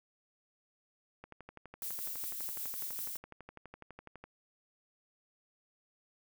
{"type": "click train", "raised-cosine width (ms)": 0.5, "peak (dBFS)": -33, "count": 37, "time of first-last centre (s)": [1.24, 4.24], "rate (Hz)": 12}
{"type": "noise with tremolo", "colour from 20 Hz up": "violet", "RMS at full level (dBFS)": -39, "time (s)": [1.82, 3.17], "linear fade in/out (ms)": 2, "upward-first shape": "sine", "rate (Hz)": 5.2, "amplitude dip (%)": 25}
{"effects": []}